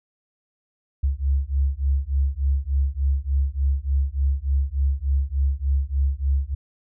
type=beating tone pair; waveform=sine; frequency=67.2 / 70.6 Hz; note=C2 / C#2; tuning=+47 / +32 cents; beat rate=3.4 Hz; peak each=-22 dBFS; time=1.03-6.55 s; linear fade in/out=10 ms; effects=none